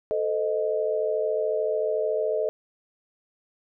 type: chord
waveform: sine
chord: A diminished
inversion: none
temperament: equal with one note detuned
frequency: 440 / 513.7 / 622.3 Hz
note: A4 / C5 / Eb5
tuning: 0 / -32 / 0 cents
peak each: -26 / -31 / -26 dBFS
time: 0.11-2.49 s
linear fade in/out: 0 ms
effects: none